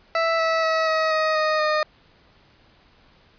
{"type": "tone with pitch steps", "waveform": "20% pulse", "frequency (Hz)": [659.3, 651.4, 643.5, 635.7, 628.1, 620.5, 613], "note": ["E5", "E5", "E5", "D#5", "D#5", "D#5", "D#5"], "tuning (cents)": [0, -21, -42, 37, 16, -5, -26], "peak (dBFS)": -14, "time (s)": [0.15, 1.83], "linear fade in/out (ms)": 2, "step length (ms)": 240, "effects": ["pink hiss -56 dBFS RMS until 3.38 s", "resampled to 11025 Hz"]}